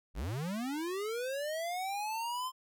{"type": "linear sweep", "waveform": "square", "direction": "up", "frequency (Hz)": [36.9, 1046.5], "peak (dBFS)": -35, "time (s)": [0.14, 2.52], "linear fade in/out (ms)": 50, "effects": []}